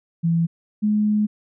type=tone pair in turn; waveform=sine; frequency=166.9 / 210.9 Hz; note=E3 / G#3; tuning=+22 / +27 cents; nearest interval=major third; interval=405 cents; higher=second; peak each=-16 dBFS; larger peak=neither; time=0.23-0.47 / 0.82-1.27 s; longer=second; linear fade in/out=20 ms; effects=none